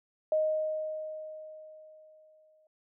sine tone with exponential decay, 622.3 Hz, D#5, in tune, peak -23 dBFS, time 0.32-2.67 s, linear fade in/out 2 ms, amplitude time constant 510 ms, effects none

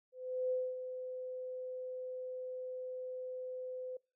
sine tone with ADSR envelope, 509 Hz, C5, 48 cents flat, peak -31 dBFS, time 0.12-3.97 s, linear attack 390 ms, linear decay 240 ms, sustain -9 dB, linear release 5 ms, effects noise-tail reverb RT60 0.3 s tail -24 dB re dry

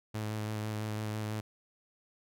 sawtooth tone with vibrato, 107.5 Hz, A2, 40 cents flat, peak -30 dBFS, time 0.14-1.41 s, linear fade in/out 10 ms, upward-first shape square, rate 6 Hz, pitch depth 14 cents each way, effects none

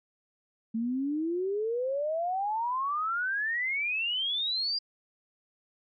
sine exponential sweep, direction up, 220 to 4869 Hz, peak -27 dBFS, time 0.74-4.79 s, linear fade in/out 10 ms, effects MP3 48 kbps

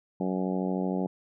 harmonic tone, 93.1 Hz, F#2, 11 cents sharp, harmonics 2 / 3 / 4 / 5 / 6 / 7 / 8 / 9, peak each -29 / -33 / -35 / -37 / -39 / -40 / -41 / -42 dBFS, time 0.2-1.07 s, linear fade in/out 5 ms, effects none

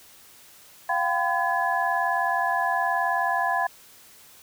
sine tone cluster, 697 / 776 / 1010 / 1699 Hz, F5 / G5 / B5 / G#6, -4 / -18 / +39 / +39 cents, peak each -27 dBFS, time 0.89-3.67 s, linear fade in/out 5 ms, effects white hiss -51 dBFS RMS until 4.42 s

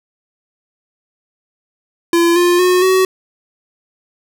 square tone with pitch steps, 340.1 / 351.5 / 363.2 / 375.4 Hz, F4 / F4 / F#4 / F#4, -46 / +11 / -32 / +25 cents, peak -10 dBFS, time 2.13-3.05 s, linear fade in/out 2 ms, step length 230 ms, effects none

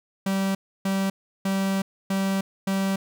45% pulse tone bursts at uneven times, 193.8 Hz, G3, 20 cents flat, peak -22 dBFS, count 5, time 0.26-0.55 / 0.85-1.1 / 1.45-1.82 / 2.1-2.41 / 2.67-2.96 s, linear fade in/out 5 ms, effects none

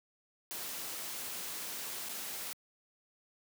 white noise with dropouts, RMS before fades -41 dBFS, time 0.51-2.53 s, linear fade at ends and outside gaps 0 ms, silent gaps 2.087-2.093 s, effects high-pass 150 Hz 12 dB/octave

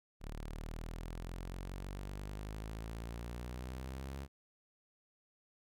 sawtooth exponential sweep, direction up, 36.48 to 69.3 Hz, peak -38 dBFS, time 0.2-4.28 s, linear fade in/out 50 ms, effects none

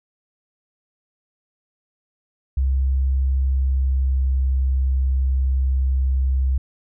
sine tone with pitch glide, 66.4 to 65.79 Hz, C2 to C2, +26 to +10 cents, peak -16 dBFS, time 2.57-6.58 s, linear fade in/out 5 ms, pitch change -16 cents, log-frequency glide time 3.47-4.37 s, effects none

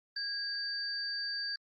sine tone pair together, 1637 / 4630 Hz, G#6 / D8, -25 / -25 cents, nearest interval octave + tritone, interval 1800 cents, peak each -39 / -35 dBFS, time 0.16-1.56 s, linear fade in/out 5 ms, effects Opus 24 kbps

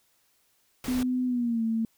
pink noise, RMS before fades -37 dBFS, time 0.84-1.03 s, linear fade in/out 2 ms
sine tone with pitch glide, 252.4 to 224.9 Hz, B3 to A3, +38 to +38 cents, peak -24 dBFS, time 0.88-1.85 s, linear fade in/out 2 ms, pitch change -200 cents, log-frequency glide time 1.26-1.63 s
effects white hiss -68 dBFS RMS until 1.97 s

